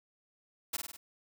white noise with echo, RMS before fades -34 dBFS, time 0.73-0.77 s, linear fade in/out 10 ms, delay 50 ms, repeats 4, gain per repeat -4 dB, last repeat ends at 0.97 s, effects none

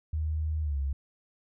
sine tone with pitch glide, 77.78 to 68.89 Hz, D#2 to C#2, 0 to -10 cents, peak -27 dBFS, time 0.13-0.93 s, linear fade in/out 5 ms, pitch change -210 cents, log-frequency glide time 0.62-0.78 s, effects none

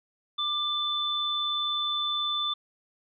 sine tone pair together, 1189 / 3521 Hz, D6 / A7, +21 / 0 cents, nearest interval octave + perfect fifth, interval 1879 cents, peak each -32 / -27 dBFS, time 0.38-2.54 s, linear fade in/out 10 ms, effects none

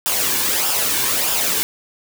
white noise with flanger, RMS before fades -19 dBFS, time 0.06-1.63 s, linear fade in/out 0 ms, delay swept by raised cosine 0.48 to 1.58 ms, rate 1.6 Hz, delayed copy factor -0.55, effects none

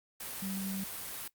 sine tone in noise, 193.1 Hz, G3, 26 cents flat, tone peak -35 dBFS, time 0.42-0.84 s, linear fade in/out 5 ms, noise white, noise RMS -41 dBFS, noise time 0.2-1.28 s, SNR +3 dB, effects noise-tail reverb RT60 0.1 s tail -21 dB re dry + Opus 32 kbps

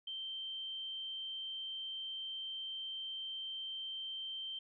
sine tone, 3128 Hz, G7, 4 cents flat, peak -40 dBFS, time 0.07-4.59 s, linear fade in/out 5 ms, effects none

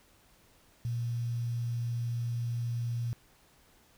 sine tone with quantisation, 118.6 Hz, A#2, 30 cents sharp, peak -30 dBFS, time 0.85-3.13 s, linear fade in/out 0 ms, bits 9, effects pink hiss -63 dBFS RMS until 3.97 s

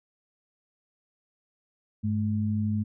sine tone pair together, 101.2 / 213.8 Hz, G#2 / A3, -44 / -49 cents, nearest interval octave + minor second, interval 1295 cents, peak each -27 dBFS, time 2.03-2.84 s, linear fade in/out 20 ms, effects none

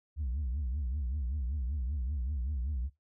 sine tone with vibrato, 67.2 Hz, C2, 47 cents sharp, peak -29 dBFS, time 0.16-2.9 s, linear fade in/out 50 ms, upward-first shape triangle, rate 5.2 Hz, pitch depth 280 cents each way, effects noise-tail reverb RT60 0.2 s tail -19 dB re dry + tanh soft clip ceiling -29 dBFS

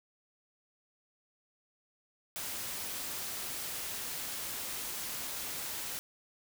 white noise, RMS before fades -39 dBFS, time 2.36-5.99 s, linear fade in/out 0 ms, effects none

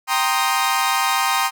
sawtooth chord, C minor seventh, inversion second, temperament equal with one note detuned, 784 / 932.3 / 1052 / 1244.5 Hz, G5 / Bb5 / C6 / Eb6, 0 / 0 / +9 / 0 cents, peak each -19 dBFS, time 0.07-1.51 s, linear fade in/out 50 ms, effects none

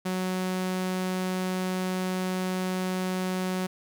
sawtooth tone, 185 Hz, F#3, in tune, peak -23 dBFS, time 0.05-3.67 s, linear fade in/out 10 ms, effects none

